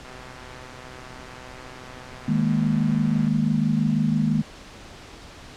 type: click train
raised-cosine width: 0.5 ms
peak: -28 dBFS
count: 411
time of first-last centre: 0.05-3.278 s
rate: 127 Hz
type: chord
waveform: sine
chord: D# suspended fourth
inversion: none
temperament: equal with one note detuned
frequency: 155.56 / 207.1 / 233.1 Hz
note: D#3 / G#3 / A#3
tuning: 0 / -5 / 0 cents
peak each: -23 dBFS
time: 2.28-4.42 s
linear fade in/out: 5 ms
effects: pink hiss -43 dBFS RMS until 5.56 s + low-pass 6000 Hz 12 dB/octave